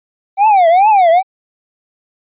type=tone with vibrato; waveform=triangle; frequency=758 Hz; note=F#5; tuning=42 cents sharp; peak=-4 dBFS; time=0.37-1.23 s; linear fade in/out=50 ms; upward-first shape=triangle; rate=2.4 Hz; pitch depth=280 cents each way; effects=resampled to 8000 Hz